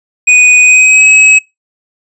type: tone with pitch glide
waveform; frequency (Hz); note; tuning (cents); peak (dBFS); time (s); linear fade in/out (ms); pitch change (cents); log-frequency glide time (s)
square; 2483 to 2559; D#7 to D#7; -4 to +48; -3; 0.27-1.39; 10; +52; 0.6-1.08
effects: noise-tail reverb RT60 0.2 s tail -23 dB re dry + resampled to 22050 Hz